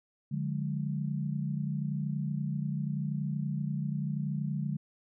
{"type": "chord", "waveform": "sine", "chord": "D diminished", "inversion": "none", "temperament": "equal with one note detuned", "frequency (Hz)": [146.83, 179.21, 207.7], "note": ["D3", "F3", "Ab3"], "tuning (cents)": [0, 45, 0], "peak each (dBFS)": [-32, -37, -36], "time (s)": [0.31, 4.77], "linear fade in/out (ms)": 10, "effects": []}